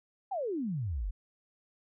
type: exponential sweep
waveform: sine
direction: down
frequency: 829 to 40.54 Hz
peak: -31 dBFS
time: 0.31-1.11 s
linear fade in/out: 10 ms
effects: none